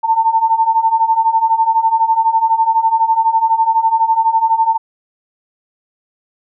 sine beating tone pair, 891 / 903 Hz, A5 / A5, +22 / +45 cents, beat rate 12 Hz, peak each -15 / -12 dBFS, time 0.03-4.78 s, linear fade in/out 20 ms, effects none

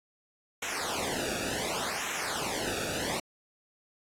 pink noise with flanger, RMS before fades -33 dBFS, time 0.62-3.2 s, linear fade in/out 5 ms, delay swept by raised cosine 0.21 to 0.98 ms, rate 0.68 Hz, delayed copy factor -1, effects low-pass 10000 Hz 12 dB/octave + AAC 64 kbps

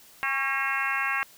harmonic tone with a mistuned harmonic, 270 Hz, C#4, 45 cents flat, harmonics 3 / 4 / 5 / 6 / 7 / 8 / 9 / 10, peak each -37 / -31 / -37 / -30 / -33 / -32 / -38 / -33 dBFS, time 0.23-1.23 s, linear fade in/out 0 ms, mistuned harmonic 4, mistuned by +39 cents, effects white hiss -53 dBFS RMS until 1.37 s

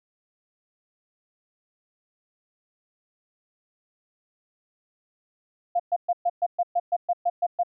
sine tone bursts, 701 Hz, F5, 6 cents sharp, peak -19 dBFS, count 12, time 5.75-7.634 s, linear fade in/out 10 ms, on 47 ms, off 120 ms, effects none

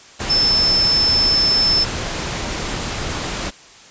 sine tone in noise, 5274 Hz, E8, in tune, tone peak -13 dBFS, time 0.29-1.85 s, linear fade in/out 20 ms, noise pink, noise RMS -24 dBFS, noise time 0.19-3.51 s, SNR +8 dB, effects white hiss -43 dBFS RMS until 3.9 s + resampled to 16000 Hz

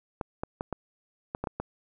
clicks, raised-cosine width 1 ms, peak -17 dBFS, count 8, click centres 0.212 / 0.435 / 0.609 / 0.727 / 1.349 / 1.44 / 1.472 / 1.6 s, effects none

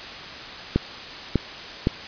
clicks, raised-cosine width 3 ms, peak -5 dBFS, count 3, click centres 0.76 / 1.357 / 1.871 s, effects white hiss -36 dBFS RMS until 2.07 s + resampled to 11025 Hz

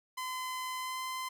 sawtooth tone with pitch glide, 1023 to 1031.9 Hz, C6 to C6, -39 to -24 cents, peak -32 dBFS, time 0.17-1.29 s, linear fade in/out 10 ms, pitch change +15 cents, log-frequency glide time 0.78-1 s, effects none

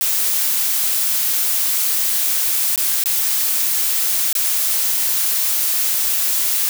blue noise with dropouts, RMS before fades -18 dBFS, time 0.01-6.69 s, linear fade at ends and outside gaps 0 ms, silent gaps 2.759-2.777 / 3.038-3.058 / 4.328-4.352 s, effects none

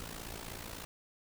pink noise with amplitude modulation, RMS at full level -41 dBFS, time 0-0.85 s, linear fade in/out 0 ms, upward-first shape sine, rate 56.3 Hz, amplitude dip 75%, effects none

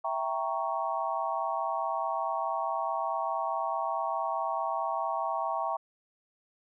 sine chord, E diminished seventh, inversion none, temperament equal, 659.3 / 784 / 932.3 / 1108.7 Hz, E5 / G5 / Bb5 / Db6, 0 / 0 / 0 / 0 cents, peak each -34 dBFS, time 0.04-5.77 s, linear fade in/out 10 ms, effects none

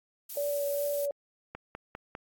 violet noise, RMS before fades -38 dBFS, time 0.29-1.06 s, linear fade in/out 10 ms
sine tone with vibrato, 573 Hz, D5, 43 cents flat, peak -28 dBFS, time 0.37-1.11 s, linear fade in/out 2 ms, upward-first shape triangle, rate 2.4 Hz, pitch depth 18 cents each way
click train, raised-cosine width 0.5 ms, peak -24 dBFS, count 4, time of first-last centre 1.55-2.151 s, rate 4.99 Hz
effects AAC 64 kbps

